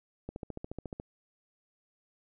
click train, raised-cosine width 2 ms, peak -25 dBFS, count 11, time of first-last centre 0.29-0.999 s, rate 14.1 Hz, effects none

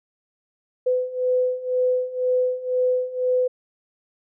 sine beating tone pair, 503 / 505 Hz, B4 / B4, +32 / +39 cents, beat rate 2 Hz, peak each -24 / -21 dBFS, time 0.86-3.48 s, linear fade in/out 10 ms, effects none

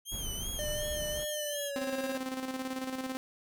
15% pulse tone with vibrato, 3136 Hz, G7, in tune, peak -30 dBFS, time 0.05-1.72 s, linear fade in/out 50 ms, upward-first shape sine, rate 2.7 Hz, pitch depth 90 cents each way
brown noise, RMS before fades -40 dBFS, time 0.11-1.25 s, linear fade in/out 20 ms
square tone with pitch glide, 600 to 540.8 Hz, D5 to C#5, +37 to -43 cents, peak -36 dBFS, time 0.59-2.17 s, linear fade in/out 0 ms, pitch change -180 cents, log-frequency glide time 1.39-1.94 s
sawtooth tone with tremolo, 260.8 Hz, C4, 5 cents flat, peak -29 dBFS, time 1.76-3.17 s, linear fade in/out 0 ms, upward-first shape square, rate 18 Hz, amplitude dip 50%
effects none

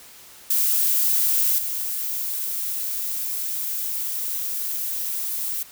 violet noise with level steps, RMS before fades -20 / -27 dBFS, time 0.5-5.63 s, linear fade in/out 5 ms, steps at 1.58 s, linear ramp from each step 5 ms, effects white hiss -46 dBFS RMS until 5.71 s

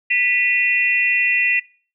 sine tone cluster, 1977 / 2454 / 2716 Hz, B6 / D#7 / F7, +1 / -25 / -49 cents, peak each -19 dBFS, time 0.1-1.6 s, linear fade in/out 10 ms, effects noise-tail reverb RT60 0.4 s tail -20 dB re dry

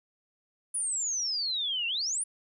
sine exponential two-way sweep, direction down then up, 9970 to 2688 to 9970 Hz, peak -28 dBFS, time 0.74-2.24 s, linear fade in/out 10 ms, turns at 1.87 s, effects none

